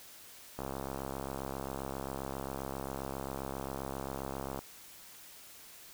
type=click train; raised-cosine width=1 ms; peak=-24 dBFS; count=271; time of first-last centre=0.59-4.59 s; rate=67.5 Hz; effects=white hiss -53 dBFS RMS until 5.93 s